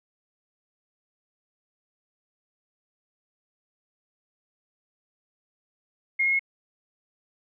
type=tone with pitch steps; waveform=sine; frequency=2143 / 2157 / 2170 Hz; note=C7 / C#7 / C#7; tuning=+41 / -48 / -37 cents; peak=-20 dBFS; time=6.19-6.394 s; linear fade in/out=10 ms; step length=68 ms; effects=none